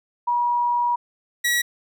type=tone pair in turn; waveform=sine / sawtooth; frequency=962 / 1924 Hz; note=B5 / B6; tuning=-46 / -46 cents; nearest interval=octave; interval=1200 cents; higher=second; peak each=-18 / -15 dBFS; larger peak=second; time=0.27-0.96 / 1.44-1.62 s; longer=first; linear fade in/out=10 ms; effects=none